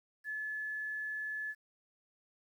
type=tone with quantisation; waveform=sine; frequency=1721 Hz; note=A6; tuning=39 cents flat; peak=-36 dBFS; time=0.24-1.55 s; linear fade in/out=50 ms; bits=11; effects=none